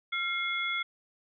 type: tone cluster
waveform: sine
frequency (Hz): 1375 / 2141 / 3387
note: F6 / C7 / G#7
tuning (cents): -27 / +39 / +33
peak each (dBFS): -35 / -31 / -35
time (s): 0.12-0.83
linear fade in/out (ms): 10
effects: none